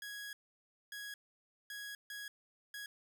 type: tone bursts at uneven times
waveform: sawtooth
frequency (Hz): 1661.2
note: G#6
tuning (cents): 0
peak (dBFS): -40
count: 5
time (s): 0.02-0.33 / 0.92-1.14 / 1.7-1.95 / 2.1-2.28 / 2.74-2.86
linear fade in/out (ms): 2
effects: none